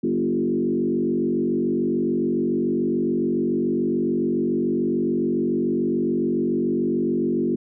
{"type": "tone with frequency modulation", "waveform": "sine", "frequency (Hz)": 293.7, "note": "D4", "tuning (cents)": 0, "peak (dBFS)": -19, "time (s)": [0.03, 7.56], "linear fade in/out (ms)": 10, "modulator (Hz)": 47, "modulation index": 2, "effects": []}